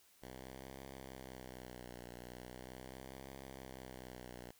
5% pulse tone with vibrato, 63.6 Hz, C2, 48 cents flat, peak -38 dBFS, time 0.22-4.51 s, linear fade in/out 5 ms, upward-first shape triangle, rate 0.4 Hz, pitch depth 94 cents each way, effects white hiss -68 dBFS RMS until 4.59 s

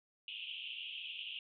pink band-pass noise, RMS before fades -45 dBFS, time 0.28-1.39 s, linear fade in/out 2 ms, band 2600 to 3300 Hz, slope 96 dB/octave, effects none

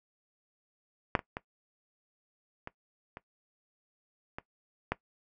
clicks, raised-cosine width 0.5 ms, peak -8 / -22 / -20 / -24 / -27 / -23 / -14 dBFS, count 7, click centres 1.152 / 1.192 / 1.369 / 2.674 / 3.171 / 4.385 / 4.92 s, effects noise-tail reverb RT60 0.1 s tail -18 dB re dry

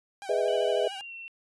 sawtooth tone with vibrato, 784 Hz, G5, in tune, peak -35 dBFS, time 0.22-1.01 s, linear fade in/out 0 ms, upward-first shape triangle, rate 13 Hz, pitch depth 74 cents each way
sine chord, E major seventh, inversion first, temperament just, 412 / 494.4 / 618.1 / 659.3 Hz, G#4 / B4 / D#5 / E5, -14 / +2 / -12 / 0 cents, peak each -29 dBFS, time 0.29-0.88 s, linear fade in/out 5 ms
sine tone with pitch glide, 2972 to 2710 Hz, F#7 to E7, +7 to +47 cents, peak -39 dBFS, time 0.48-1.28 s, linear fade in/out 0 ms, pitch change -160 cents, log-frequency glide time 0.82-1.13 s
effects resampled to 24000 Hz

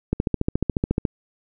click train, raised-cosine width 3 ms, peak -7 dBFS, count 14, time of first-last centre 0.13-1.052 s, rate 14.1 Hz, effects none

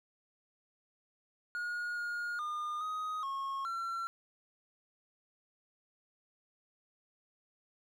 triangle tone with pitch steps, 1438 / 1428 / 1213 / 1253 / 1089 / 1357 Hz, F#6 / F6 / D#6 / D#6 / C#6 / E6, -50 / +38 / -44 / +12 / -31 / +50 cents, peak -33 dBFS, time 1.55-4.07 s, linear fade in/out 0 ms, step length 420 ms, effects none

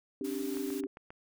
sine chord, C suspended second, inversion none, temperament equal with one note detuned, 268.5 / 293.7 / 392 Hz, C4 / D4 / G4, +45 / 0 / 0 cents, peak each -37 dBFS, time 0.21-0.87 s, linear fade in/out 2 ms
white noise, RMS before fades -47 dBFS, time 0.24-0.81 s, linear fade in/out 10 ms
click train, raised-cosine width 0.5 ms, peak -32 dBFS, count 5, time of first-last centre 0.57-1.105 s, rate 7.48 Hz
effects none

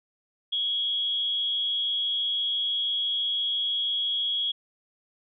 sine tone with amplitude modulation, 3322 Hz, G#7, in tune, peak -22 dBFS, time 0.52-4.52 s, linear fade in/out 10 ms, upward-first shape sine, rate 215 Hz, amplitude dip 50%, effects none

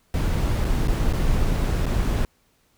brown noise with dropouts, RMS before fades -21 dBFS, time 0.14-2.25 s, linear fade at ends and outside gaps 1 ms, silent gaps 0.646-0.65 / 0.874-0.881 / 1.127-1.134 / 1.857-1.864 s, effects pink hiss -64 dBFS RMS until 2.77 s

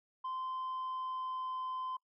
sine tone with pitch glide, 1036 to 1030 Hz, C6 to C6, -17 to -28 cents, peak -34 dBFS, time 0.24-1.97 s, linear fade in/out 10 ms, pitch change -11 cents, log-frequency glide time 0.5-1.63 s, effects noise-tail reverb RT60 0.1 s tail -25 dB re dry + tanh soft clip ceiling -35 dBFS

